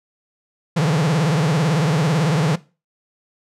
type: tone with vibrato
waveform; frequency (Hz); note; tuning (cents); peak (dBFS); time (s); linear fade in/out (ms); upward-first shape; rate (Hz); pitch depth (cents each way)
45% pulse; 155.6; D#3; 0; -15; 0.76-2.56; 10; triangle; 18; 250
effects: noise-tail reverb RT60 0.3 s tail -19 dB re dry + low-pass 8000 Hz 12 dB/octave